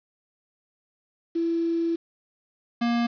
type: tone pair in turn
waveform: sine / square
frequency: 333.7 / 236 Hz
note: E4 / A#3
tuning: +21 / +22 cents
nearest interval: tritone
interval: 599 cents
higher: first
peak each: -22 dBFS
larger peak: neither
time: 1.35-1.96 / 2.81-3.07 s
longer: first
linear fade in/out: 10 ms
effects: resampled to 11025 Hz + 8-bit